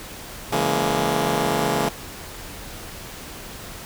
10% pulse chord, A# half-diminished seventh, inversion first, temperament just, 139.85 / 167.82 / 209.8 / 233.1 Hz, C#3 / E3 / G#3 / A#3, +16 / +31 / +18 / 0 cents, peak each -18 dBFS, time 0.52-1.89 s, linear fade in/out 5 ms, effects pink hiss -37 dBFS RMS until 3.85 s

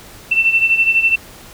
sine beating tone pair, 2680 / 2692 Hz, E7 / E7, +28 / +36 cents, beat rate 12 Hz, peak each -12 / -17 dBFS, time 0.31-1.16 s, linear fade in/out 10 ms, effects pink hiss -39 dBFS RMS until 1.53 s

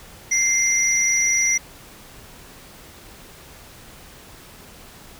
sine tone pair together, 2093 / 5838 Hz, C7 / F#8, 0 / -24 cents, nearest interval octave + tritone, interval 1776 cents, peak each -19 / -17 dBFS, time 0.31-1.58 s, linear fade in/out 10 ms, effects tanh soft clip ceiling -11 dBFS + pink hiss -44 dBFS RMS until 5.19 s

